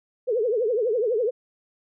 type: tone with vibrato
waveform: sine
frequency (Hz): 460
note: A#4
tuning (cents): -23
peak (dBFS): -20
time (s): 0.27-1.31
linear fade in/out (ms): 20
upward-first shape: triangle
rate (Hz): 12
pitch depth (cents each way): 230
effects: none